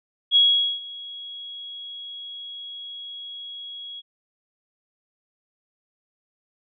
sine tone with ADSR envelope, 3322 Hz, G#7, in tune, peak -12 dBFS, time 0.31-4.02 s, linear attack 48 ms, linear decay 440 ms, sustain -22 dB, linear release 33 ms, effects none

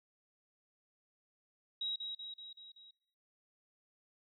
sine tone with echo, 3831 Hz, A#7, 47 cents sharp, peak -35 dBFS, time 1.81-1.96 s, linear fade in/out 5 ms, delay 190 ms, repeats 5, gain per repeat -4 dB, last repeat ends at 2.91 s, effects noise-tail reverb RT60 0.8 s tail -24 dB re dry

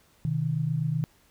sine tone pair together, 128.6 / 156.64 Hz, C3 / D#3, -30 / +12 cents, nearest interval minor third, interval 342 cents, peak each -29 / -26 dBFS, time 0.25-1.04 s, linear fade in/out 0 ms, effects pink hiss -62 dBFS RMS until 1.3 s

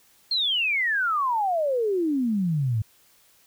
sine exponential sweep, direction down, 4302 to 103.83 Hz, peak -21 dBFS, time 0.31-2.82 s, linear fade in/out 5 ms, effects white hiss -59 dBFS RMS until 3.46 s

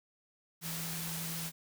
sine tone in noise, 164.81 Hz, E3, in tune, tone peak -41 dBFS, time 0.61-1.52 s, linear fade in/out 50 ms, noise white, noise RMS -40 dBFS, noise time 0.61-1.52 s, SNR -4 dB, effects none

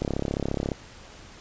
click train, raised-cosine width 2 ms, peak -13 dBFS, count 25, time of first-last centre 0.02-0.718 s, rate 34.4 Hz, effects pink hiss -47 dBFS RMS until 1.4 s + resampled to 16000 Hz

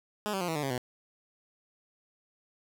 10% pulse tone with pitch steps, 210 / 192.57 / 176.59 / 161.93 / 148.49 / 136.17 / 124.87 Hz, G#3 / G3 / F3 / E3 / D3 / C#3 / B2, +19 / -31 / +19 / -31 / +19 / -31 / +20 cents, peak -22 dBFS, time 0.26-0.778 s, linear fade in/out 0 ms, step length 74 ms, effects none

